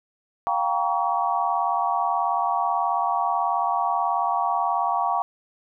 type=chord; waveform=sine; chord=G half-diminished seventh; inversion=third; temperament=just; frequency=705.6 / 784 / 940.8 / 1128.9 Hz; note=F5 / G5 / Bb5 / Db6; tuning=+18 / 0 / +16 / +31 cents; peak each=-26 dBFS; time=0.47-5.22 s; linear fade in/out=0 ms; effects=none